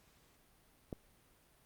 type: click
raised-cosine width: 2 ms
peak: -27 dBFS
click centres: 0.928 s
effects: pink hiss -68 dBFS RMS until 1.65 s + Opus 48 kbps